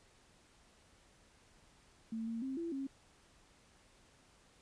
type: tone with pitch steps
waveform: sine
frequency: 224.3 / 228.4 / 265.6 / 336.4 / 271.5 Hz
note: A3 / A#3 / C4 / E4 / C#4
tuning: +34 / -35 / +26 / +35 / -36 cents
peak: -37 dBFS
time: 2.12-2.87 s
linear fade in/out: 5 ms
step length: 150 ms
effects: pink hiss -66 dBFS RMS until 4.61 s + resampled to 22050 Hz